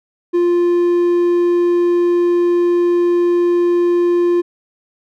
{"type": "tone", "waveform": "triangle", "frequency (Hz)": 349.2, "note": "F4", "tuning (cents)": 0, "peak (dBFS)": -9, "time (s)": [0.33, 4.42], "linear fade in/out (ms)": 20, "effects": []}